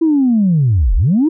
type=linear two-way sweep; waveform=sine; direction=down then up; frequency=333.8 to 34.25 to 333.8 Hz; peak=-8 dBFS; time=0.01-1.29 s; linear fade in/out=10 ms; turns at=0.95 s; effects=tanh soft clip ceiling -5 dBFS